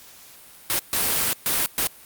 white noise bursts at uneven times, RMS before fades -22 dBFS, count 4, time 0.7-0.79 / 0.93-1.33 / 1.46-1.66 / 1.78-1.87 s, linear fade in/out 0 ms, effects white hiss -47 dBFS RMS until 2.05 s + Opus 48 kbps

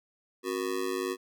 square tone with amplitude modulation, 370 Hz, F#4, in tune, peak -26 dBFS, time 0.43-1.17 s, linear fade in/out 50 ms, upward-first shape sine, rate 102 Hz, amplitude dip 100%, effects none

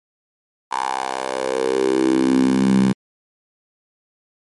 10% pulse tone with high-pass filter sweep, 65.41 Hz, C2, in tune, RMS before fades -18 dBFS, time 0.71-2.93 s, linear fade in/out 10 ms, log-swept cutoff 940 to 170 Hz, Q 5.2, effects MP3 48 kbps

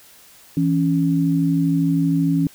sine tone pair together, 164.81 / 277.6 Hz, E3 / C#4, 0 / +3 cents, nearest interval major sixth, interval 903 cents, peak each -18 dBFS, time 0.57-2.47 s, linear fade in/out 2 ms, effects white hiss -48 dBFS RMS until 2.54 s

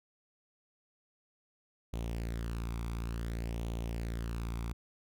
sawtooth tone with flanger, 57.3 Hz, A#1, 29 cents flat, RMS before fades -37 dBFS, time 1.93-4.73 s, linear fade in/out 5 ms, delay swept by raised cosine 0.3 to 0.86 ms, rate 0.56 Hz, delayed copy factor +0.55, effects none

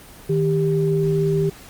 sine tone pair together, 156.4 / 395.1 Hz, D#3 / G4, +9 / +14 cents, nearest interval octave + major third, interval 1605 cents, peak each -19 dBFS, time 0.29-1.5 s, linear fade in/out 10 ms, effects pink hiss -43 dBFS RMS until 1.69 s + Opus 24 kbps

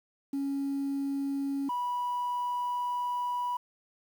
sine tone pair in turn, 277.2 / 979.3 Hz, C#4 / B5, 0 / -15 cents, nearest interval octave + minor seventh, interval 2185 cents, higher second, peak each -27 dBFS, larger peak neither, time 0.33-1.69 / 1.69-3.57 s, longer second, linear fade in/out 5 ms, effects tanh soft clip ceiling -27 dBFS + 9-bit

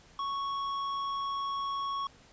sine tone with tanh clipping, 1108.7 Hz, C#6, in tune, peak -33 dBFS, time 0.19-2.07 s, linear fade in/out 2 ms, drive 11 dB, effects pink hiss -58 dBFS RMS until 2.32 s + resampled to 16000 Hz

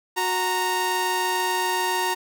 sawtooth tone pair together, 366.7 / 927 Hz, F#4 / A#5, -15 / -10 cents, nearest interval octave + major third, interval 1605 cents, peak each -24 / -19 dBFS, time 0.16-2.15 s, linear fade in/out 20 ms, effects none

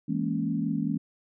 sine chord, A# half-diminished seventh, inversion second, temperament equal, 164.81 / 207.7 / 233.1 / 277.2 Hz, E3 / G#3 / A#3 / C#4, 0 / 0 / 0 / 0 cents, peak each -31 dBFS, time 0.08-0.98 s, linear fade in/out 10 ms, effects none

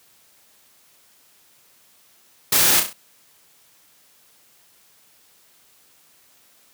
white noise with echo, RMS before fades -17 dBFS, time 2.52-2.8 s, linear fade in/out 5 ms, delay 33 ms, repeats 4, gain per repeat -6 dB, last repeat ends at 2.932 s, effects white hiss -56 dBFS RMS until 6.73 s + high-pass 80 Hz 12 dB/octave

